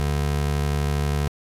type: tone pair together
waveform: square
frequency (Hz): 72.3 / 144.6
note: D2 / D3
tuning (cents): -27 / -27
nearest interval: octave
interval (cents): 1200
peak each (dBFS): -24 / -25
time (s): 0-1.28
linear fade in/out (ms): 0
effects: resampled to 32000 Hz + 8-bit